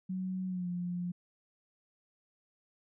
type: tone with pitch glide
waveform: sine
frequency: 186.2 to 176.77 Hz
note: F#3 to F3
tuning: +11 to +21 cents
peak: -33 dBFS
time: 0.09-1.12 s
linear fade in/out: 10 ms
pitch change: -90 cents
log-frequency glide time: 0.47-0.68 s
effects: none